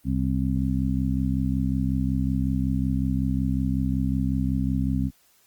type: harmonic tone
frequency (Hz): 65.41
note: C2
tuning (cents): 0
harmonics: 1 / 2 / 3 / 4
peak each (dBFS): -27 / -27 / -27 / -27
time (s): 0.04-5.11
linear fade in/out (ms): 50
effects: white hiss -61 dBFS RMS until 5.46 s + Opus 24 kbps